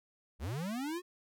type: linear sweep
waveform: square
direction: up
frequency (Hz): 55.9 to 370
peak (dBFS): -36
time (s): 0.39-1.02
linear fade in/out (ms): 50
effects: none